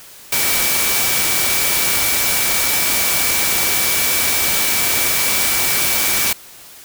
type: tone in noise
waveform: sine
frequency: 2300 Hz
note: D7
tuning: 37 cents flat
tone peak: -24 dBFS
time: 0.32-6.33 s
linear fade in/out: 5 ms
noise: white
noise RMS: -17 dBFS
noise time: 0.32-6.33 s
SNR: -10 dB
effects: white hiss -40 dBFS RMS until 6.84 s